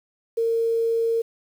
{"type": "tone with quantisation", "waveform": "sine", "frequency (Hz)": 457.9, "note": "A#4", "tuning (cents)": -31, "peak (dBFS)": -19, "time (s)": [0.37, 1.22], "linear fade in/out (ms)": 10, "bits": 8, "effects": []}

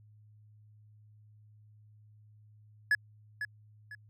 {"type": "tone with echo", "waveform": "triangle", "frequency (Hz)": 1700, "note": "G#6", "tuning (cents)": 40, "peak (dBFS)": -21, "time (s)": [2.91, 2.95], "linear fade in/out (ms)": 2, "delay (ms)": 500, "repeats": 2, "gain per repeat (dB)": -10, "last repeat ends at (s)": 3.95, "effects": ["added 106 Hz sine -56 dBFS peak until 4.09 s"]}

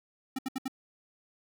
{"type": "tone bursts", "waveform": "square", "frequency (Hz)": 263.5, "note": "C4", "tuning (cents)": 12, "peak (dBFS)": -31, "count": 4, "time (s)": [0.36, 0.681], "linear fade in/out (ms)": 5, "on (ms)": 27, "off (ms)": 71, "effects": []}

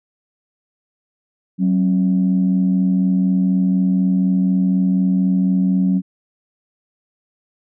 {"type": "tone pair together", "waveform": "sine", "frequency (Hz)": [186.52, 270.6], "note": ["F#3", "C#4"], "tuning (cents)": [14, -42], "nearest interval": "tritone", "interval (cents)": 644, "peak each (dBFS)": [-13, -20], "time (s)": [1.58, 6.02], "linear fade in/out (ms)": 50, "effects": ["tanh soft clip ceiling -7 dBFS"]}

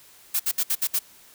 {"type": "noise bursts", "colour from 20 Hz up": "blue", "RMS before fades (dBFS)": -23, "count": 6, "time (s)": [0.34, 0.992], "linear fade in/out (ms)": 10, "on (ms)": 57, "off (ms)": 62, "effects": ["white hiss -52 dBFS RMS until 1.34 s"]}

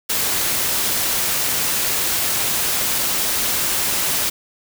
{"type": "noise", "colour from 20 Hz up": "white", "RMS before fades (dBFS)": -20, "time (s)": [0.09, 4.3], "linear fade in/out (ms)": 10, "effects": []}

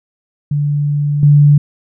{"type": "tone with level steps", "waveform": "sine", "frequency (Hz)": 145.8, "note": "D3", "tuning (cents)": -12, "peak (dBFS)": [-12, -4], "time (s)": [0.51, 1.58], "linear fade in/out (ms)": 5, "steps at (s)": 1.23, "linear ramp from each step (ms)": 2, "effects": []}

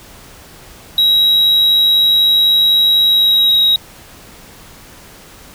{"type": "tone with pitch glide", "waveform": "triangle", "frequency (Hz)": [3848, 3813], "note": ["B7", "A#7"], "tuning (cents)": [-46, 38], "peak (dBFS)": -7, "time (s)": [0.98, 3.76], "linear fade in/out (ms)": 2, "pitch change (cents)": -16, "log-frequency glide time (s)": [3.03, 3.64], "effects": ["pink hiss -39 dBFS RMS until 5.54 s"]}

